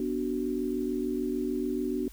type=chord; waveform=sine; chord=B minor; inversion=none; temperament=equal with one note detuned; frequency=246.9 / 293.7 / 373 Hz; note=B3 / D4 / F#4; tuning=0 / 0 / +14 cents; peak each=-32 dBFS; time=0-2.08 s; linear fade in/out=2 ms; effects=added 50 Hz sine -47 dBFS peak until 2.12 s + white hiss -56 dBFS RMS until 2.12 s